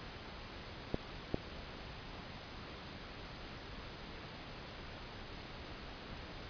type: clicks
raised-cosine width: 2 ms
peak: -19 dBFS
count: 2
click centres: 0.944 / 1.344 s
effects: pink hiss -48 dBFS RMS until 6.49 s + resampled to 11025 Hz